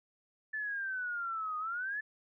sine exponential two-way sweep, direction down then up, 1754 to 1231 to 1754 Hz, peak -34 dBFS, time 0.53-2.01 s, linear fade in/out 10 ms, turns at 1.58 s, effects none

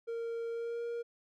triangle tone with pitch glide, 462.6 to 470.1 Hz, A#4 to A#4, -13 to +15 cents, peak -33 dBFS, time 0.07-1.03 s, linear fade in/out 20 ms, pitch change +28 cents, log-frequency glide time 0.5-0.83 s, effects none

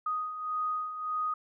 sine beating tone pair, 1244.5 / 1246.2 Hz, D#6 / D#6, 0 / +2 cents, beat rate 1.7 Hz, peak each -38 / -31 dBFS, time 0.06-1.34 s, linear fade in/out 5 ms, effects none

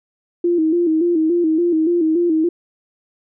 sine tone with vibrato, 331.6 Hz, E4, 10 cents sharp, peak -13 dBFS, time 0.44-2.49 s, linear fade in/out 5 ms, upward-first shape square, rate 3.5 Hz, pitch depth 79 cents each way, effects none

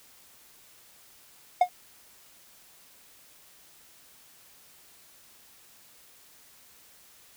triangle tone with exponential decay, 721 Hz, F#5, 45 cents flat, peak -11 dBFS, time 1.61-1.69 s, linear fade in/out 5 ms, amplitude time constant 17 ms, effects white hiss -56 dBFS RMS until 7.36 s

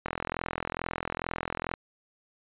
click train, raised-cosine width 0.5 ms, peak -15 dBFS, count 72, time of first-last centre 0.06-1.738 s, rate 42.3 Hz, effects resampled to 8000 Hz

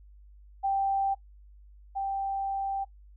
sine tone pair in turn, 784 / 784 Hz, G5 / G5, 0 / 0 cents, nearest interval unison, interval 0 cents, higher neither, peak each -24 / -28 dBFS, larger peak first, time 0.63-1.15 / 1.95-2.85 s, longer second, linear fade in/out 20 ms, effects noise-tail reverb RT60 0.1 s tail -20 dB re dry + added 50 Hz sine -50 dBFS peak until 3.16 s

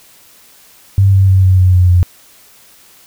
sine tone with pitch steps, 98 / 96.43 / 94.88 / 93.36 / 91.86 / 90.39 / 88.94 Hz, G2 / G2 / F#2 / F#2 / F#2 / F#2 / F2, 0 / -28 / +44 / +16 / -12 / -40 / +32 cents, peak -5 dBFS, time 0.98-2.03 s, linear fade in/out 0 ms, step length 150 ms, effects white hiss -44 dBFS RMS until 3.06 s

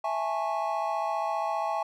triangle chord, A major seventh, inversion second, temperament just, 660 / 825 / 880 / 1100 Hz, E5 / G#5 / A5 / C#6, +2 / -12 / 0 / -14 cents, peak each -30 / -29 / -33 / -32 dBFS, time 0.04-1.83 s, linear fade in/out 5 ms, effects none

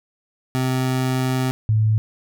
25% pulse / sine tone pair in turn, 129.4 / 108.81 Hz, C3 / A2, -19 / -19 cents, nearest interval minor third, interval 300 cents, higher first, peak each -15 / -14 dBFS, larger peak second, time 0.55-1.51 / 1.69-1.98 s, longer first, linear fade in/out 0 ms, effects none

